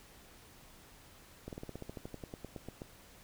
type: slowing click train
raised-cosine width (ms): 2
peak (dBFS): -29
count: 17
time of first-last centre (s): 1.48-2.819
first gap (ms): 48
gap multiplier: 1.07
effects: pink hiss -58 dBFS RMS until 3.23 s